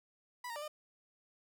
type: tone with pitch steps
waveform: 30% pulse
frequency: 984 / 929 / 589 / 606 Hz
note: B5 / A#5 / D5 / D#5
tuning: -7 / -6 / +5 / -46 cents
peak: -38 dBFS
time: 0.44-0.68 s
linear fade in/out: 5 ms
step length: 60 ms
effects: none